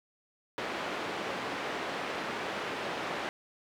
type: band-pass noise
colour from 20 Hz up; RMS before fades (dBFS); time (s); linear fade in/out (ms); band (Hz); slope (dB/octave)
pink; -36; 0.58-3.29; 0; 320 to 2700; 12
effects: none